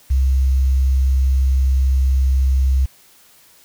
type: tone with quantisation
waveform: sine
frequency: 66 Hz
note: C2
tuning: 16 cents sharp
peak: -12 dBFS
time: 0.1-2.86 s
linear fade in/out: 10 ms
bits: 7
effects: white hiss -50 dBFS RMS until 3.64 s